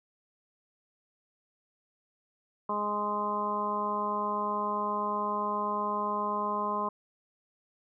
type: harmonic tone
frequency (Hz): 207.7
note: G#3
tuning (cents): 0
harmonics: 1 / 2 / 3 / 4 / 5 / 6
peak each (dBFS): -38 / -38 / -38 / -39 / -30 / -40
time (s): 2.69-6.89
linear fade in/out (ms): 5
effects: none